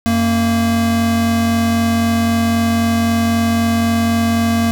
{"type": "tone pair together", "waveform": "square", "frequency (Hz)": [91.28, 230], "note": ["F#2", "A#3"], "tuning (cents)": [-23, -23], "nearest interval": "octave + major third", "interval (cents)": 1600, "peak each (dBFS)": [-21, -14], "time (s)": [0.06, 4.71], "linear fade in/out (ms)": 0, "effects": []}